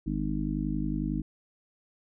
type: harmonic tone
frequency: 51 Hz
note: G#1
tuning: 31 cents flat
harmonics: 1 / 3 / 4 / 5 / 6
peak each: -34 / -34 / -34 / -34 / -34 dBFS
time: 0.06-1.22 s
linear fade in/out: 10 ms
effects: none